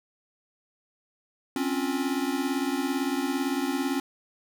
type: tone cluster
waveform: square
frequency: 263.6 / 281.4 / 352.1 Hz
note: C4 / C#4 / F4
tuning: +13 / +26 / +14 cents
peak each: -30 / -30 / -34 dBFS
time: 1.56-4 s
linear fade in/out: 2 ms
effects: none

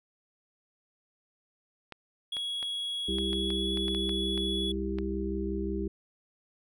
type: clicks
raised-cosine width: 0.3 ms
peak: -25 dBFS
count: 12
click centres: 1.923 / 2.368 / 2.628 / 3.185 / 3.331 / 3.504 / 3.773 / 3.882 / 3.948 / 4.093 / 4.377 / 4.986 s
type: tone with pitch glide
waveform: triangle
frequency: 3334 to 3386 Hz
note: G#7 to G#7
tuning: +6 to +33 cents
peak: -30 dBFS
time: 2.32-4.72 s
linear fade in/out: 5 ms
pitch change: +27 cents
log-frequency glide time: 3.02-3.75 s
type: harmonic tone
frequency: 65.6 Hz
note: C2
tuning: 5 cents sharp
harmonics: 1 / 3 / 5 / 6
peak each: -35 / -35 / -35 / -35 dBFS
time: 3.08-5.88 s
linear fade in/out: 5 ms
effects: none

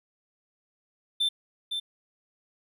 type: tone with echo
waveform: triangle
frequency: 3554 Hz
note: A7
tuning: 17 cents sharp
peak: -21 dBFS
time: 1.2-1.29 s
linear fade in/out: 10 ms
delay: 510 ms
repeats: 1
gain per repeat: -6 dB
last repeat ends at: 1.8 s
effects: none

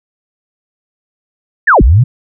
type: linear two-way sweep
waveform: sine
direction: down then up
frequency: 1887 to 43 to 135.1 Hz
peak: -3 dBFS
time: 1.67-2.04 s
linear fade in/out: 10 ms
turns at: 1.82 s
effects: none

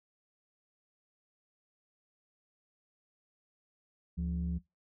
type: tone pair together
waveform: sine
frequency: 72.9 / 173.53 Hz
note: D2 / F3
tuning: -12 / -11 cents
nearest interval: octave + minor third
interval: 1501 cents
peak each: -33 / -33 dBFS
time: 4.17-4.59 s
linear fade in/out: 20 ms
effects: noise-tail reverb RT60 0.2 s tail -21 dB re dry + tanh soft clip ceiling -26 dBFS

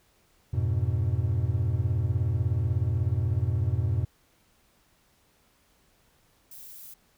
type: chord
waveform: triangle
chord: F diminished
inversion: none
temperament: equal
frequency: 87.31 / 103.83 / 123.47 Hz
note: F2 / Ab2 / Cb3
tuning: 0 / 0 / 0 cents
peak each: -26 dBFS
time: 0.53-4.05 s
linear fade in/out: 10 ms
type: noise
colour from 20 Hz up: violet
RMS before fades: -45 dBFS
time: 6.51-6.94 s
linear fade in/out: 5 ms
effects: pink hiss -65 dBFS RMS until 7.17 s

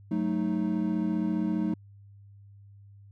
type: chord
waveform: triangle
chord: D# diminished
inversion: first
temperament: equal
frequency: 185 / 220 / 311.1 Hz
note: F#3 / A3 / D#4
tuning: 0 / 0 / 0 cents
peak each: -28 dBFS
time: 0.11-1.74 s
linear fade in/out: 5 ms
effects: added 100 Hz sine -49 dBFS peak until 3.11 s

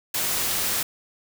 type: noise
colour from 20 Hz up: white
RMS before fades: -25 dBFS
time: 0.14-0.83 s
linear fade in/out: 5 ms
effects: none

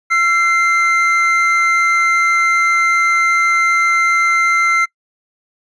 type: tone pair together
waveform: triangle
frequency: 1351.3 / 2087 Hz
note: E6 / C7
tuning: +43 / -5 cents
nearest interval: minor sixth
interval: 752 cents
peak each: -12 dBFS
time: 0.1-4.86 s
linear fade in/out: 20 ms
effects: noise-tail reverb RT60 0.1 s tail -24 dB re dry + resampled to 22050 Hz

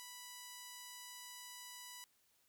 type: tone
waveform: 5% pulse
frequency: 986 Hz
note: B5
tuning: 3 cents flat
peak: -38 dBFS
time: 0-2.04 s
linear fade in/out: 0 ms
effects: white hiss -75 dBFS RMS until 2.48 s

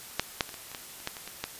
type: clicks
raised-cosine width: 0.2 ms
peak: -7 / -7 / -24 / -23 / -26 / -19 / -30 / -13 / -23 / -22 / -13 dBFS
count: 11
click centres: 0.196 / 0.408 / 0.492 / 0.542 / 0.716 / 0.748 / 1.002 / 1.074 / 1.168 / 1.276 / 1.44 s
effects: white hiss -45 dBFS RMS until 1.59 s + resampled to 32000 Hz

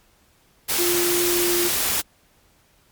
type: tone in noise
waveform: sine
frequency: 350 Hz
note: F4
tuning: 4 cents sharp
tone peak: -21 dBFS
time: 0.78-1.69 s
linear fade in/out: 20 ms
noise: white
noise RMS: -22 dBFS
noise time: 0.68-2.02 s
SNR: -2 dB
effects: pink hiss -59 dBFS RMS until 2.91 s + MP3 96 kbps

